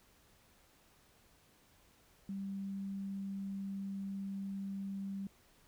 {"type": "tone", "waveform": "sine", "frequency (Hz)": 196, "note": "G3", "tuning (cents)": 0, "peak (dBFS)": -38, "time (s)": [2.29, 5.27], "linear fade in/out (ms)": 2, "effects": ["pink hiss -67 dBFS RMS until 5.67 s"]}